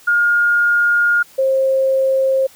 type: tone pair in turn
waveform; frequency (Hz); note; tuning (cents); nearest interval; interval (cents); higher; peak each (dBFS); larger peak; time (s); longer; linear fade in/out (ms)
sine; 1421 / 532.3; F6 / C5; +30 / +30; octave + perfect fourth; 1700; first; -11 / -12; first; 0.07-1.23 / 1.38-2.47; first; 10
effects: white hiss -46 dBFS RMS until 2.55 s